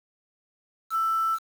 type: tone with quantisation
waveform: sine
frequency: 1326 Hz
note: E6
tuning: 10 cents sharp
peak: -22 dBFS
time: 0.9-1.39 s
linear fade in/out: 50 ms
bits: 7
effects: none